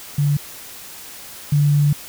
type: tone pair in turn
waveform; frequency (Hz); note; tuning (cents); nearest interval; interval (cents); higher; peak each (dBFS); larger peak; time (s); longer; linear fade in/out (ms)
sine; 144.8 / 145.72; D3 / D3; -24 / -13; unison; 11; second; -14 / -12; second; 0.18-0.37 / 1.52-1.93; second; 5
effects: white hiss -37 dBFS RMS until 2.08 s